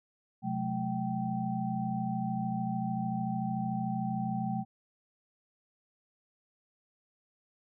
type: tone cluster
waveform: sine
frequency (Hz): 127.7 / 181.4 / 214.7 / 774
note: C3 / F#3 / A3 / G5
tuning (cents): -42 / -34 / -42 / -22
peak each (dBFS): -37 / -36 / -34 / -36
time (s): 0.42-4.65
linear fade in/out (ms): 50
effects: none